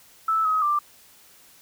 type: tone with pitch steps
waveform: sine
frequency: 1313 / 1268 / 1182 Hz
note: E6 / D#6 / D6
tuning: -7 / +32 / +11 cents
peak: -19 dBFS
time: 0.28-0.79 s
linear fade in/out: 5 ms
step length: 170 ms
effects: white hiss -53 dBFS RMS until 1.61 s